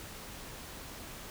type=silence; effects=pink hiss -46 dBFS RMS until 1.3 s